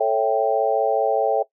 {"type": "chord", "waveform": "sine", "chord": "A dominant seventh", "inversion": "none", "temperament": "equal", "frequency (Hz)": [440, 554.4, 659.3, 784], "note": ["A4", "C#5", "E5", "G5"], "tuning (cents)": [0, 0, 0, 0], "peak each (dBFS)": -22, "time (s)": [0, 1.43], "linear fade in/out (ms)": 10, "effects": ["noise-tail reverb RT60 0.1 s tail -19 dB re dry"]}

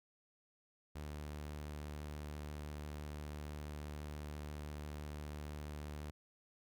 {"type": "tone", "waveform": "sawtooth", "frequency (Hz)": 74.5, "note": "D2", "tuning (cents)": 25, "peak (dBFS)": -40, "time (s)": [0.95, 6.11], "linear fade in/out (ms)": 10, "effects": []}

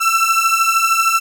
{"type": "beating tone pair", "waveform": "30% pulse", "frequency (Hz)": [1331, 1344], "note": ["E6", "E6"], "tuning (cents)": [16, 33], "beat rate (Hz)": 13, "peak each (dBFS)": -13, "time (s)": [0, 1.2], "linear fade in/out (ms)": 20, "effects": []}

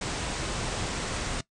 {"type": "low-pass noise", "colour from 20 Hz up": "pink", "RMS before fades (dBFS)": -32, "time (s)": [0.01, 1.41], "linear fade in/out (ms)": 5, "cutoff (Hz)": 9100, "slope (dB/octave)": 96, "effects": ["noise-tail reverb RT60 0.1 s tail -19 dB re dry"]}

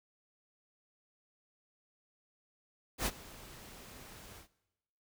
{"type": "noise with ADSR envelope", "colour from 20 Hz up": "pink", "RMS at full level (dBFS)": -31, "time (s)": [2.98, 4.48], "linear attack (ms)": 80, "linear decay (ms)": 45, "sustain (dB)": -21, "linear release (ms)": 100, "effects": ["noise-tail reverb RT60 1.0 s tail -20 dB re dry"]}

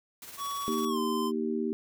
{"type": "noise with tremolo", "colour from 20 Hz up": "white", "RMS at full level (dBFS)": -43, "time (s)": [0.22, 0.85], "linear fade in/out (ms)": 2, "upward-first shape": "triangle", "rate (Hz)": 18, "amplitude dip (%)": 55}
{"type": "tone with pitch glide", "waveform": "square", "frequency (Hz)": [1127, 1033.5], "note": ["C#6", "C6"], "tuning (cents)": [28, -22], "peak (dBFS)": -33, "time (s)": [0.37, 1.32], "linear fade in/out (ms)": 50, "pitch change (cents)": -150, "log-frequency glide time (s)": [0.88, 0.99]}
{"type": "harmonic tone", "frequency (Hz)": 78, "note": "D#2", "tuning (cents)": 5, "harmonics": [3, 4, 5], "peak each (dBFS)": [-31, -34, -32], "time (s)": [0.68, 1.73], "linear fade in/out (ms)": 0}
{"effects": []}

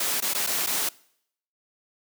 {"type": "noise with dropouts", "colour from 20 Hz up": "white", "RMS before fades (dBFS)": -26, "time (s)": [0, 0.89], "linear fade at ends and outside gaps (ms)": 5, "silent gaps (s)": [[0.204, 0.222], [0.336, 0.347], [0.466, 0.471], [0.664, 0.67]], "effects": ["noise-tail reverb RT60 0.7 s tail -23 dB re dry", "high-pass 200 Hz 12 dB/octave"]}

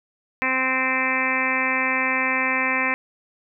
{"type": "harmonic tone", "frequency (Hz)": 260, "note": "C4", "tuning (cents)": -11, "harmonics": [1, 2, 3, 4, 5, 6, 7, 8, 9, 10], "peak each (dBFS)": [-30, -32, -33, -27, -35, -34, -26, -26, -26, -30], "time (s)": [0.42, 2.94], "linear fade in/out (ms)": 0, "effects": []}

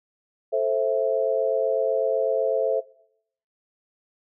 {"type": "chord", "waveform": "sine", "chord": "A minor", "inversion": "none", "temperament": "just", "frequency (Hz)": [440, 528, 660], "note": ["A4", "C5", "E5"], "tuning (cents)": [0, 16, 2], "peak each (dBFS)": [-25, -24, -24], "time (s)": [0.52, 2.81], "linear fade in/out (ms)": 20, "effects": ["noise-tail reverb RT60 0.7 s tail -21 dB re dry"]}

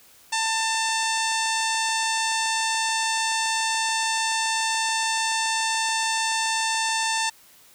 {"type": "harmonic tone", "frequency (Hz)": 893, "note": "A5", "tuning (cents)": 25, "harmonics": [1, 2, 3, 4, 5, 6, 7, 8, 9, 10], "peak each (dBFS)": [-26, -29, -31, -32, -33, -34, -34, -35, -36, -36], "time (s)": [0.32, 7.3], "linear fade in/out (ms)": 10, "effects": ["white hiss -53 dBFS RMS until 7.74 s"]}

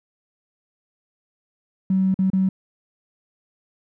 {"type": "tone with dropouts", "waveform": "triangle", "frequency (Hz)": 189.6, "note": "F#3", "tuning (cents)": 43, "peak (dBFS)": -12, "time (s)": [1.9, 2.49], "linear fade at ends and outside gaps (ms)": 5, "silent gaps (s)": [[2.143, 2.189], [2.302, 2.332]], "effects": ["tanh soft clip ceiling -14 dBFS"]}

